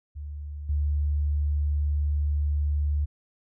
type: tone with level steps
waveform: sine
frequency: 73.42 Hz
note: D2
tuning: in tune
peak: -33 / -22 dBFS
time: 0.15-3.06 s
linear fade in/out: 20 ms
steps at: 0.69 s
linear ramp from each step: 5 ms
effects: none